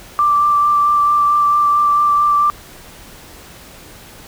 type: tone with vibrato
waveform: sine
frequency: 1174.7 Hz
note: D6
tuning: in tune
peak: -10 dBFS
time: 0.19-2.5 s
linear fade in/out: 0 ms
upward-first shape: sine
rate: 4.5 Hz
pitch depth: 12 cents each way
effects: pink hiss -39 dBFS RMS until 4.27 s